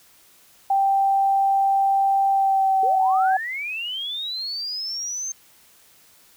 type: tone with pitch glide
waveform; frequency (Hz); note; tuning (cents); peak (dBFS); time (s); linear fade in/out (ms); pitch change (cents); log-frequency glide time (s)
sine; 784 to 759.5; G5 to F#5; 0 to +45; -16; 0.7-3.37; 5; -55; 2.31-3.04
type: linear sweep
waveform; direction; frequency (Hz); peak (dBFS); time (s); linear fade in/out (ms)
sine; up; 415.3 to 6360; -26; 2.83-5.32; 2
effects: white hiss -54 dBFS RMS until 6.36 s